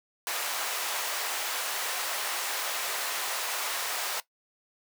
pink high-pass noise, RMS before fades -32 dBFS, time 0.27-4.2 s, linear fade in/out 0 ms, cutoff 720 Hz, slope 12 dB/octave, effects noise-tail reverb RT60 0.1 s tail -17 dB re dry + high-pass 400 Hz 12 dB/octave

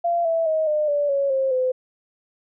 sine tone with pitch steps, 687 / 658.6 / 631.4 / 605.4 / 580.4 / 556.4 / 533.4 / 511.4 Hz, F5 / E5 / D#5 / D#5 / D5 / C#5 / C5 / C5, -29 / -2 / +25 / -48 / -21 / +6 / +33 / -40 cents, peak -18 dBFS, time 0.04-1.72 s, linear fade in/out 10 ms, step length 210 ms, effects none

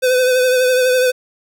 square tone with vibrato, 507 Hz, B4, 45 cents sharp, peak -12 dBFS, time 0.02-1.12 s, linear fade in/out 20 ms, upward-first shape triangle, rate 12 Hz, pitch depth 38 cents each way, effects none

